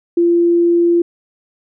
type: tone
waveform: sine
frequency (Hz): 343.2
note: F4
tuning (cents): -30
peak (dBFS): -9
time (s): 0.17-1.02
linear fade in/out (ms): 5
effects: none